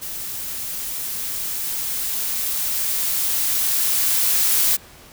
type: noise with level ramp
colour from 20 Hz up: blue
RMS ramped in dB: -30 to -17 dBFS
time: 0.01-4.77 s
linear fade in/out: 20 ms
effects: pink hiss -45 dBFS RMS until 5.12 s